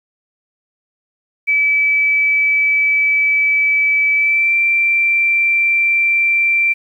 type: tone with pitch glide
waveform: sine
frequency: 2300 to 2352 Hz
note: D7 to D7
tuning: -37 to +2 cents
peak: -11 dBFS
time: 1.47-6.74 s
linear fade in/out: 20 ms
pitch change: +39 cents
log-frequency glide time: 4.15-4.55 s
effects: 8-bit